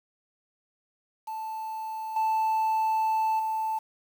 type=tone with level steps; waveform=sine; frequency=880 Hz; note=A5; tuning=in tune; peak=-31 / -20 / -25 dBFS; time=1.27-3.79 s; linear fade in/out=10 ms; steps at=2.16 / 3.39 s; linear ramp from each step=5 ms; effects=tanh soft clip ceiling -22 dBFS + 8-bit